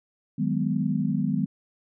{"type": "chord", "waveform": "sine", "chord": "G# minor seventh", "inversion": "second", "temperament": "just", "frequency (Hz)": [155.74, 186.89, 207.7, 249.2], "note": ["D#3", "F#3", "G#3", "B3"], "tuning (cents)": [2, 18, 0, 16], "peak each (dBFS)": -28, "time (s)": [0.38, 1.46], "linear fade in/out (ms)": 10, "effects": []}